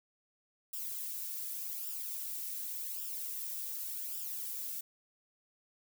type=noise with flanger; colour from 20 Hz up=violet; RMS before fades=-40 dBFS; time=0.73-4.81 s; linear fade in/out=5 ms; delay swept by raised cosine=0.47 to 2.47 ms; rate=0.87 Hz; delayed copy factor=-0.7; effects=none